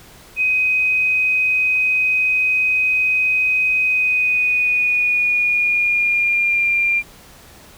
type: tone with pitch glide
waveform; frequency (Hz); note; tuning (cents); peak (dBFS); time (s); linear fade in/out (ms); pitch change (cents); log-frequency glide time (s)
sine; 2514 to 2389; D#7 to D7; +17 to +29; -14; 0.36-7.03; 50; -88; 3.83-6.7
effects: pink hiss -44 dBFS RMS until 7.77 s